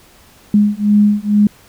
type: beating tone pair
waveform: sine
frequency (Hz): 206.4 / 208.6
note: G#3 / G#3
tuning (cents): -10 / +8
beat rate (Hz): 2.2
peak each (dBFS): -12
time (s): 0.54-1.47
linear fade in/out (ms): 2
effects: pink hiss -46 dBFS RMS until 1.68 s